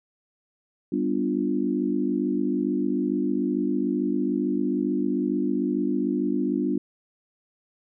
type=chord; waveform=sine; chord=G dominant seventh; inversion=none; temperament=equal; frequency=196 / 246.9 / 293.7 / 349.2 Hz; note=G3 / B3 / D4 / F4; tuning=0 / 0 / 0 / 0 cents; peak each=-29 / -27 / -26 / -29 dBFS; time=0.92-6.78 s; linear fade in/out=5 ms; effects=none